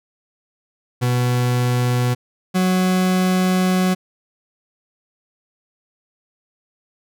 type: tone pair in turn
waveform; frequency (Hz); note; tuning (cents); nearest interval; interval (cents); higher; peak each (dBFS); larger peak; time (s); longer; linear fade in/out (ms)
40% pulse; 123.47 / 184.64; B2 / F#3; 0 / -3; perfect fifth; 697; second; -15 / -14; second; 1.01-2.15 / 2.54-3.95; second; 20
effects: none